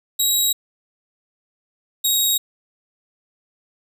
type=tone pair in turn; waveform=15% pulse; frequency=3837 / 3786 Hz; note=A#7 / A#7; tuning=+49 / +26 cents; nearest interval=unison; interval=23 cents; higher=first; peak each=-9 dBFS; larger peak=neither; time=0.19-0.53 / 2.04-2.38 s; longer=neither; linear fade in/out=10 ms; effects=none